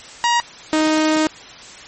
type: tone pair in turn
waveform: sawtooth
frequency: 949 / 311.4 Hz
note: A#5 / D#4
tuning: +31 / +2 cents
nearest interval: octave + perfect fifth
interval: 1929 cents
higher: first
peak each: -10 dBFS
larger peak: neither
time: 0.24-0.4 / 0.73-1.27 s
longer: second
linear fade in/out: 0 ms
effects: white hiss -38 dBFS RMS until 1.87 s + MP3 32 kbps